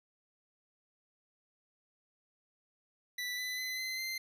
25% pulse tone with pitch steps, 1975.5 / 2001 / 2026 / 2052 / 2079 Hz, B6 / B6 / B6 / C7 / C7, 0 / +22 / +44 / -34 / -12 cents, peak -32 dBFS, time 3.18-4.18 s, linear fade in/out 5 ms, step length 200 ms, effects none

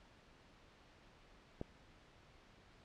click, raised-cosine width 2 ms, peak -28 dBFS, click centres 1.614 s, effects pink hiss -64 dBFS RMS until 2.84 s + low-pass 4000 Hz 12 dB/octave

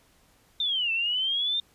sine linear two-way sweep, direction down then up, 3640 to 2637 to 3640 Hz, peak -24 dBFS, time 0.6-1.6 s, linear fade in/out 2 ms, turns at 0.92 s, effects pink hiss -62 dBFS RMS until 1.74 s + resampled to 32000 Hz

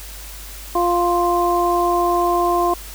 harmonic tone, 349.2 Hz, F4, in tune, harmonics 1 / 2 / 3, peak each -19 / -19 / -19 dBFS, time 0.75-2.74 s, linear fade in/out 5 ms, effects added 50 Hz sine -35 dBFS peak until 2.94 s + white hiss -37 dBFS RMS until 2.94 s

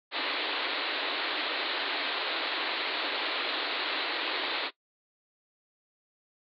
white band-pass noise, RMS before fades -32 dBFS, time 0.11-4.71 s, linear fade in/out 50 ms, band 270 to 4300 Hz, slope 96 dB/octave, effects noise-tail reverb RT60 0.1 s tail -19 dB re dry

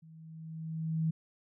sine tone with level ramp, 160.5 Hz, E3, 46 cents flat, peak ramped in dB -52 to -26 dBFS, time 0.02-1.11 s, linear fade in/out 10 ms, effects none

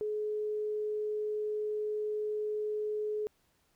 sine tone, 424.2 Hz, G#4, 37 cents sharp, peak -31 dBFS, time 0.01-3.27 s, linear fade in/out 0 ms, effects pink hiss -72 dBFS RMS until 3.75 s

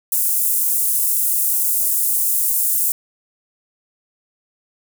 pink high-pass noise, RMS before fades -18 dBFS, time 0.12-2.92 s, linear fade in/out 2 ms, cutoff 9400 Hz, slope 24 dB/octave, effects none

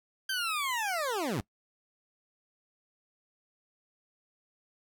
20% pulse linear sweep, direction down, 1582 to 82.5 Hz, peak -25 dBFS, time 0.29-1.41 s, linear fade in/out 5 ms, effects noise-tail reverb RT60 0.1 s tail -22 dB re dry

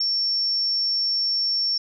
sine tone, 5450 Hz, F8, 43 cents flat, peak -20 dBFS, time 0-1.78 s, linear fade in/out 5 ms, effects none

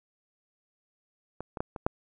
clicks, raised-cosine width 1 ms, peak -22 / -22 / -15 / -23 / -10 dBFS, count 5, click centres 1.406 / 1.572 / 1.605 / 1.762 / 1.865 s, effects none

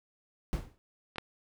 brown noise with exponential decay, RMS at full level -30 dBFS, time 0.53-0.78 s, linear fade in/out 0 ms, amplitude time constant 54 ms
clicks, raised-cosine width 0.3 ms, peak -27 / -17 dBFS, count 2, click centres 1.159 / 1.183 s
effects none

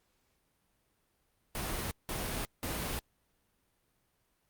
pink noise bursts, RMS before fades -36 dBFS, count 3, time 1.55-2.99 s, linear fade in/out 0 ms, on 360 ms, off 180 ms, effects pink hiss -75 dBFS RMS until 4.49 s + Opus 48 kbps

